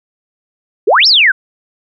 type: exponential two-way sweep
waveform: sine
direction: up then down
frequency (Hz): 349.2 to 5640 to 1447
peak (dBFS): -5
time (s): 0.87-1.32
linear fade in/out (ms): 10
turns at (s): 1.07
effects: none